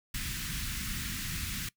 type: band-stop noise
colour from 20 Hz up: pink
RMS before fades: -36 dBFS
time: 0.14-1.69 s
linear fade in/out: 5 ms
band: 240 to 1500 Hz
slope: 24 dB/octave
effects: noise-tail reverb RT60 0.1 s tail -21 dB re dry